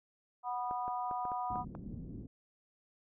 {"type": "harmonic tone", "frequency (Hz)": 245.8, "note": "B3", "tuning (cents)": -8, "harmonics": [3, 4, 5], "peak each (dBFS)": [-37, -38, -43], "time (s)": [0.43, 1.65], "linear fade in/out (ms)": 50}
{"type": "clicks", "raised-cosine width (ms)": 1, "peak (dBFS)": -30, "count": 7, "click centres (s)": [0.711, 0.88, 1.112, 1.253, 1.318, 1.557, 1.751]}
{"type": "low-pass noise", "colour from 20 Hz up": "white", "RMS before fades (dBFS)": -45, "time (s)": [1.5, 2.27], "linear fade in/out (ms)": 5, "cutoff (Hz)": 270, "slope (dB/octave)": 24}
{"effects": []}